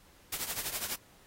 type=noise with tremolo; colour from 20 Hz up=white; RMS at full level=-33 dBFS; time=0.32-0.96 s; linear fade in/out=5 ms; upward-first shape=triangle; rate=12 Hz; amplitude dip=80%; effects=pink hiss -61 dBFS RMS until 1.26 s + AAC 48 kbps